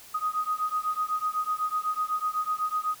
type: beating tone pair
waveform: sine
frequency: 1244.5 / 1252.5 Hz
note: D#6 / D#6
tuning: 0 / +11 cents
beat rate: 8 Hz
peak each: -29 dBFS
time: 0.14-2.95 s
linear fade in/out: 10 ms
effects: white hiss -49 dBFS RMS until 3 s